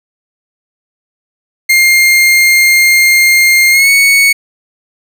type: tone with pitch glide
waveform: 40% pulse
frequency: 2117 to 2220 Hz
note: C7 to C#7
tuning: +20 to +2 cents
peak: -4 dBFS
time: 1.69-4.33 s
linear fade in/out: 10 ms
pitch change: +82 cents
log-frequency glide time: 3.71-3.89 s
effects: none